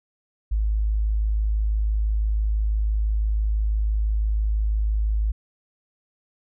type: tone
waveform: sine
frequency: 53 Hz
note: G#1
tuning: 36 cents sharp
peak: -19 dBFS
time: 0.51-5.32 s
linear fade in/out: 10 ms
effects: none